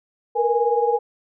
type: tone cluster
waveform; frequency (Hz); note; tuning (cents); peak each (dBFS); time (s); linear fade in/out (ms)
sine; 463.2 / 481.7 / 827; A#4 / B4 / G#5; -11 / -43 / -8; -21; 0.35-0.99; 20
effects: none